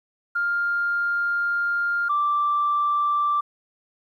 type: tone pair in turn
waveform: sine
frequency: 1402 / 1172.5 Hz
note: F6 / D6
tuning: +6 / -3 cents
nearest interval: minor third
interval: 309 cents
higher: first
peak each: -20 / -18 dBFS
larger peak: second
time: 0.35-2.09 / 2.09-3.41 s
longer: first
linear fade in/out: 10 ms
effects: tanh soft clip ceiling -14 dBFS + 10-bit